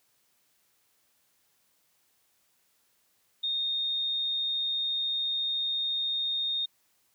sine tone, 3683 Hz, A#7, 22 cents flat, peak -27 dBFS, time 3.43-6.66 s, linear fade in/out 10 ms, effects white hiss -70 dBFS RMS until 7.14 s + high-pass 60 Hz 12 dB/octave

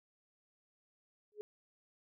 sine tone with exponential growth, 419.1 Hz, G#4, 16 cents sharp, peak -36 dBFS, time 1.32-1.41 s, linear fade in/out 0 ms, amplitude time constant 18 ms, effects none

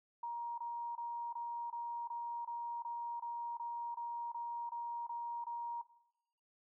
sine tone bursts, 943 Hz, A#5, 20 cents sharp, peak -38 dBFS, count 15, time 0.23-5.816 s, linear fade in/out 5 ms, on 350 ms, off 24 ms, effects noise-tail reverb RT60 0.8 s tail -17 dB re dry

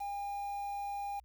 triangle tone with quantisation, 807 Hz, G#5, 50 cents flat, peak -34 dBFS, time 0-1.2 s, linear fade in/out 10 ms, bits 9, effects added 60 Hz sine -59 dBFS peak until 1.24 s

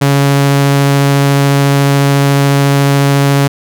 sawtooth tone with vibrato, 140 Hz, C#3, 18 cents sharp, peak -3 dBFS, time 0.01-3.48 s, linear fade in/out 10 ms, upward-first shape triangle, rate 14 Hz, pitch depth 8 cents each way, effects none

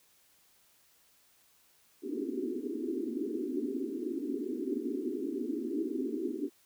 pink band-pass noise, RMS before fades -35 dBFS, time 2.02-6.5 s, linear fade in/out 50 ms, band 240 to 410 Hz, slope 96 dB/octave, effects white hiss -66 dBFS RMS until 6.65 s

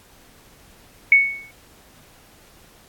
sine tone with exponential decay, 2217 Hz, C#7, in tune, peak -6 dBFS, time 1.12-1.51 s, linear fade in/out 2 ms, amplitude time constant 84 ms, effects pink hiss -51 dBFS RMS until 2.88 s + AAC 64 kbps

